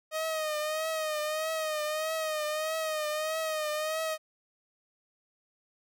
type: tone with vibrato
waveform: sawtooth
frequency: 622.3 Hz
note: D#5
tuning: in tune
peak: -26 dBFS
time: 0.11-4.18 s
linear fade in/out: 50 ms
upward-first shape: triangle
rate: 1.6 Hz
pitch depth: 61 cents each way
effects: none